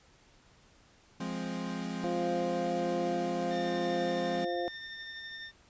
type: chord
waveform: 40% pulse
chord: F minor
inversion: none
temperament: equal with one note detuned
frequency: 174.01 / 207.7 / 261.6 Hz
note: F3 / Ab3 / C4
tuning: -6 / 0 / 0 cents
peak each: -38 dBFS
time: 1.2-4.45 s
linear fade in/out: 5 ms
type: harmonic tone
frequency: 174.61 Hz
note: F3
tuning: in tune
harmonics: 2 / 3 / 4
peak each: -35 / -35 / -35 dBFS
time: 2.04-4.68 s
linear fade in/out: 0 ms
type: tone with tremolo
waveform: 25% pulse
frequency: 1807 Hz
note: A6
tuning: 46 cents sharp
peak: -36 dBFS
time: 3.49-5.52 s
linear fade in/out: 50 ms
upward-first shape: triangle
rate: 12 Hz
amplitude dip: 30%
effects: pink hiss -62 dBFS RMS until 5.69 s + resampled to 16000 Hz